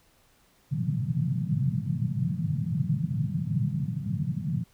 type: band-pass noise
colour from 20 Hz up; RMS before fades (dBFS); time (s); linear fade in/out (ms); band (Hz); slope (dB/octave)
white; -28; 0.71-4.64; 10; 110 to 180; 48
effects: pink hiss -63 dBFS RMS until 4.73 s